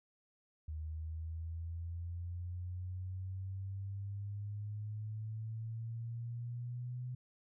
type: exponential sweep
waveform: sine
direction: up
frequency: 77.4 to 125.7 Hz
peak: -39 dBFS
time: 0.68-7.15 s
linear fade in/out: 5 ms
effects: none